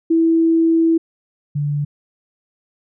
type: tone pair in turn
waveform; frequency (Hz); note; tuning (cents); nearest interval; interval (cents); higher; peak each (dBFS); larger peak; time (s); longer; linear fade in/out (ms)
sine; 328.2 / 145.69; E4 / D3; -8 / -14; octave + major second; 1406; first; -11 / -17; first; 0.1-0.98 / 1.55-1.85; first; 10
effects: none